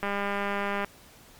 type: click train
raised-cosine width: 0.5 ms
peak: -15 dBFS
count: 165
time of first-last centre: 0.03-0.846 s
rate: 201 Hz
effects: pink hiss -53 dBFS RMS until 1.39 s + MP3 96 kbps